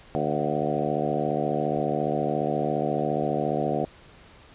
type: harmonic tone with a mistuned harmonic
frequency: 74.5 Hz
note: D2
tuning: 25 cents sharp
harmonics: 2 / 3 / 4 / 5 / 6 / 7 / 8 / 9 / 10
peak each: -32 / -32 / -32 / -32 / -32 / -32 / -32 / -32 / -32 dBFS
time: 0.15-3.85 s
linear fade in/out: 0 ms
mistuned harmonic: 9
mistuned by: +44 cents
effects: pink hiss -51 dBFS RMS until 4.54 s + resampled to 8000 Hz